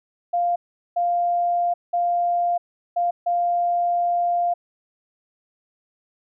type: tone bursts at uneven times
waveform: sine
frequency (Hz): 698.5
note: F5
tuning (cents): 0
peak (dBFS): -18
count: 5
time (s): 0.33-0.56 / 0.96-1.74 / 1.93-2.58 / 2.96-3.11 / 3.26-4.54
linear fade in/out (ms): 10
effects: none